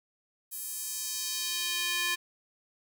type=tone with high-pass filter sweep; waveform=square; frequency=349.2 Hz; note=F4; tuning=in tune; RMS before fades=-33 dBFS; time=0.51-2.16 s; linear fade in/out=20 ms; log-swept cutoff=11000 to 1900 Hz; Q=1.2; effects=none